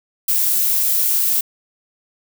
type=noise; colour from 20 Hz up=violet; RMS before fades=-17 dBFS; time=0.28-1.41 s; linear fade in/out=5 ms; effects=none